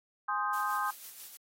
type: chord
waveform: sine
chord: Ab major seventh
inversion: none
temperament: equal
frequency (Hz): 830.6 / 1046.5 / 1244.5 / 1568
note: Ab5 / C6 / Eb6 / G6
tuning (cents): 0 / 0 / 0 / 0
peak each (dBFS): -36 / -34 / -33 / -37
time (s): 0.28-0.91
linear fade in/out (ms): 10
type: noise with tremolo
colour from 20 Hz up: blue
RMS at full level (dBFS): -45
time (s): 0.53-1.37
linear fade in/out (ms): 2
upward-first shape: sine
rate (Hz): 6.1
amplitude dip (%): 45
effects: AAC 48 kbps